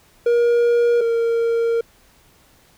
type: tone pair in turn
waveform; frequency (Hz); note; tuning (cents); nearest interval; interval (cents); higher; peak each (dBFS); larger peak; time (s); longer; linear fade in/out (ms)
triangle; 474.4 / 462.8; A#4 / A#4; +30 / -13; unison; 43; first; -11 / -14; first; 0.26-1.01 / 1.01-1.81; second; 5
effects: pink hiss -54 dBFS RMS until 2.77 s